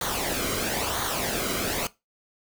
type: noise with flanger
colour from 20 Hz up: pink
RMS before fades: -28 dBFS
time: 0.01-1.87 s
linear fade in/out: 2 ms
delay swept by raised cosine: 0.38 to 1.15 ms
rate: 1 Hz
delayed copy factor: -0.6
effects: noise-tail reverb RT60 0.2 s tail -18 dB re dry